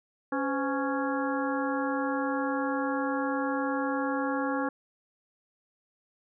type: harmonic tone with a mistuned harmonic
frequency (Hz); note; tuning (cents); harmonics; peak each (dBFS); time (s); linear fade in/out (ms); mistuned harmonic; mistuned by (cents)
277.2; C#4; 0; 1 / 2 / 3 / 4 / 5 / 6; -30 / -33 / -35 / -36 / -37 / -38; 0.32-4.69; 5; 2; -130
effects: none